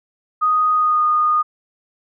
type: tone with pitch glide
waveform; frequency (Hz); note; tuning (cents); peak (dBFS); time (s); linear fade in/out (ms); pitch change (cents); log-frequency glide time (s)
sine; 1244.5 to 1228.1; D#6 to D#6; 0 to -23; -13; 0.41-1.43; 20; -23; 0.75-1.03
effects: none